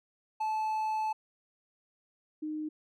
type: tone pair in turn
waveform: triangle / sine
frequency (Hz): 869 / 307.2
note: A5 / D#4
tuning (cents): -22 / -22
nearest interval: octave + tritone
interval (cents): 1800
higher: first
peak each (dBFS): -27 / -33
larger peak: first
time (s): 0.4-1.13 / 2.42-2.69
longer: first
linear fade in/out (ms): 10
effects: none